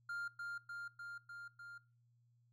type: tone with echo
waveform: triangle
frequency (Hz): 1400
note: F6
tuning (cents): +4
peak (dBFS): -39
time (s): 0.09-0.28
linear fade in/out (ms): 5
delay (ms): 300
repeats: 5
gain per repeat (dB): -2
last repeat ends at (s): 1.78
effects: noise-tail reverb RT60 0.4 s tail -21 dB re dry + added 119 Hz sine -70 dBFS peak until 2.52 s